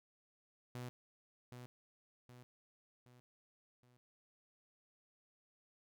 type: tone with echo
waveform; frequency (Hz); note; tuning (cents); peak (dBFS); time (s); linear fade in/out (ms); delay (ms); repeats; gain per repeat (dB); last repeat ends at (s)
sawtooth; 123.47; B2; 0; -40; 0.75-0.89; 0; 770; 4; -6; 3.97
effects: none